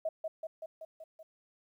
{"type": "tone with echo", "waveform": "sine", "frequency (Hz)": 640, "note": "D#5", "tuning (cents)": 49, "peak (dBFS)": -30, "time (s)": [0.05, 0.09], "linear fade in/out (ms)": 5, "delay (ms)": 190, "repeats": 6, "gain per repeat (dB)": -3, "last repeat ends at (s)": 1.23, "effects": ["12-bit"]}